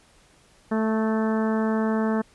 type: harmonic tone with a mistuned harmonic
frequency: 220 Hz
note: A3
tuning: in tune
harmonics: 1 / 2 / 3 / 4 / 5 / 6 / 7 / 8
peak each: -22 / -28 / -32 / -34 / -36 / -38 / -39 / -40 dBFS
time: 0.71-2.22 s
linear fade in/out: 10 ms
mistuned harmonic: 6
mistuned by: -18 cents
effects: pink hiss -57 dBFS RMS until 2.34 s + resampled to 24000 Hz